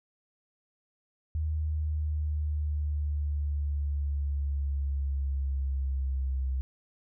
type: linear sweep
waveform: sine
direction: down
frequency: 77.78 to 65.41 Hz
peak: -27 dBFS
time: 1.35-6.61 s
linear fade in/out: 0 ms
effects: none